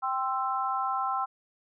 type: chord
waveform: sine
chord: C major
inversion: second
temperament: equal with one note detuned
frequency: 784 / 1046.5 / 1325.4 Hz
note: G5 / C6 / E6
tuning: 0 / 0 / +9 cents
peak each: -31 dBFS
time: 0.02-1.26 s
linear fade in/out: 20 ms
effects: none